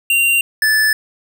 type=tone pair in turn; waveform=square; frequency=2769 / 1744.4 Hz; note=F7 / A6; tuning=-15 / -15 cents; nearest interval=minor sixth; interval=800 cents; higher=first; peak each=-12 dBFS; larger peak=neither; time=0.1-0.41 / 0.62-0.93 s; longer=neither; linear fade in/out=2 ms; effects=none